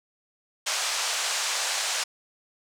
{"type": "band-pass noise", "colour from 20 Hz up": "white", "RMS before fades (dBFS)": -28, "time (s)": [0.66, 2.04], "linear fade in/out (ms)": 10, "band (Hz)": [590, 7700], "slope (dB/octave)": 24, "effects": []}